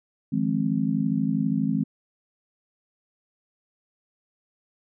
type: chord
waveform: sine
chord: F minor seventh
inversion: third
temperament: just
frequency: 157.15 / 174.61 / 209.5 / 261.9 Hz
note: Eb3 / F3 / Ab3 / C4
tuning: +18 / 0 / +15 / +2 cents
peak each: -28 / -31 / -25 / -26 dBFS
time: 0.32-1.84 s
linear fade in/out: 10 ms
effects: none